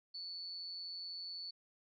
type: tone with amplitude modulation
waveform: sine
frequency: 4456 Hz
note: C#8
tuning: 8 cents sharp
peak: -40 dBFS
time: 0.14-1.51 s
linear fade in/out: 10 ms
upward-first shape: sine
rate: 176 Hz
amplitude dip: 60%
effects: none